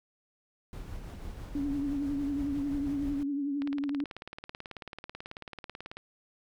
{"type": "noise with tremolo", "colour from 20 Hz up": "brown", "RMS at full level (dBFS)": -40, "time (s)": [0.73, 3.23], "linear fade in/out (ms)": 0, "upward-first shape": "sine", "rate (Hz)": 6.1, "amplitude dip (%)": 30}
{"type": "tone with vibrato", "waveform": "sine", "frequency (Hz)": 283.1, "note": "C#4", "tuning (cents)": 37, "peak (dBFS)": -29, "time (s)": [1.55, 4.04], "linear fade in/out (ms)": 2, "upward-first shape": "triangle", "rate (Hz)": 11, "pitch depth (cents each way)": 64}
{"type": "click train", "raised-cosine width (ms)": 0.3, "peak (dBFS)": -25, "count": 44, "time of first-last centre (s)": [3.62, 5.97], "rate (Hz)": 18.3}
{"effects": []}